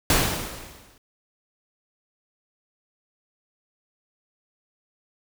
pink noise with exponential decay, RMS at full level -17 dBFS, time 0.1-0.98 s, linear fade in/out 2 ms, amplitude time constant 190 ms, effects none

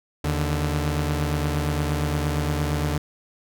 sawtooth tone pair together, 77.66 / 146.7 Hz, D#2 / D3, -3 / -2 cents, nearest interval major seventh, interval 1101 cents, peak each -21 dBFS, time 0.24-2.98 s, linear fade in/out 5 ms, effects none

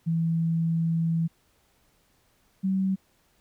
sine tone pair in turn, 164.81 / 190.78 Hz, E3 / G3, 0 / -47 cents, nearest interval minor third, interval 253 cents, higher second, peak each -22 dBFS, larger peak neither, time 0.06-1.28 / 2.63-2.96 s, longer first, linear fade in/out 20 ms, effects pink hiss -66 dBFS RMS until 3.4 s

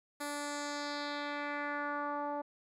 10% pulse tone with low-pass filter sweep, 290.6 Hz, D4, 18 cents flat, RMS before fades -38 dBFS, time 0.2-2.42 s, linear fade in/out 10 ms, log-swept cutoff 12000 to 770 Hz, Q 2.1, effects none

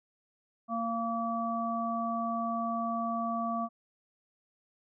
harmonic tone, 230 Hz, A#3, 23 cents flat, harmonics 1 / 3 / 5, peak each -34 / -34 / -34 dBFS, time 0.68-3.69 s, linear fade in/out 50 ms, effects none

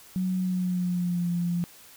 sine tone with pitch glide, 185 to 173.61 Hz, F#3 to F3, 0 to -10 cents, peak -24 dBFS, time 0.16-1.64 s, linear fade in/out 0 ms, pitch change -110 cents, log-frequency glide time 0.39-1.3 s, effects white hiss -51 dBFS RMS until 1.96 s

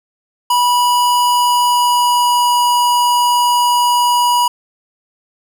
square tone with pitch glide, 977 to 970.8 Hz, B5 to B5, -19 to -30 cents, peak -11 dBFS, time 0.5-4.48 s, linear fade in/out 5 ms, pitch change -11 cents, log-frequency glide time 1.21-2.62 s, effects none

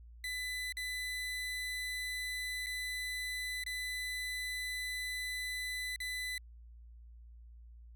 30% pulse tone with dropouts, 2000 Hz, B6, 21 cents sharp, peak -34 dBFS, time 0.24-6.38 s, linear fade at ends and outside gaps 2 ms, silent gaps 0.724-0.769 / 2.662-2.667 / 3.638-3.663 / 5.961-6.002 s, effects added 58 Hz sine -51 dBFS peak until 7.95 s

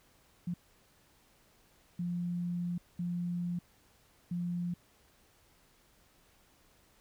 sine tone bursts at uneven times, 174.9 Hz, F3, 3 cents sharp, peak -32 dBFS, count 4, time 0.47-0.54 / 1.99-2.78 / 2.99-3.59 / 4.31-4.74 s, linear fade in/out 5 ms, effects pink hiss -66 dBFS RMS until 7 s

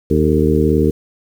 harmonic tone with a mistuned harmonic, 77.8 Hz, D#2, in tune, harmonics 1 / 2 / 3 / 4 / 5 / 6, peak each -18 / -18 / -18 / -18 / -18 / -18 dBFS, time 0.1-0.91 s, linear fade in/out 10 ms, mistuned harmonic 6, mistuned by -50 cents, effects 7-bit

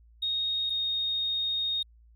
triangle tone pair in turn, 3729 / 3714 Hz, A#7 / A#7, 0 / -7 cents, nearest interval unison, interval 7 cents, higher first, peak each -23 dBFS, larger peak neither, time 0.22-0.7 / 0.7-1.83 s, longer second, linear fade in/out 10 ms, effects tanh soft clip ceiling -25 dBFS + added 57 Hz sine -54 dBFS peak until 2.15 s

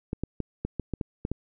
clicks, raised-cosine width 3 ms, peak -16 dBFS, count 9, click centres 0.131 / 0.236 / 0.403 / 0.65 / 0.797 / 0.937 / 1.012 / 1.251 / 1.316 s, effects none

